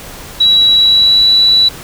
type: tone with pitch glide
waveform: sine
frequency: 3903 to 3942 Hz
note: B7 to B7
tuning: -21 to -4 cents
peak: -5 dBFS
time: 0.4-1.69 s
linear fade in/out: 10 ms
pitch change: +17 cents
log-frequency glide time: 0.72-1.3 s
effects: pink hiss -30 dBFS RMS until 1.83 s